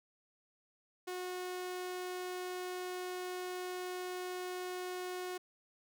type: tone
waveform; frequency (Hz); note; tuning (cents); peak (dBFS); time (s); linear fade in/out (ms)
sawtooth; 363.9; F#4; -29; -35; 1.07-5.38; 10
effects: none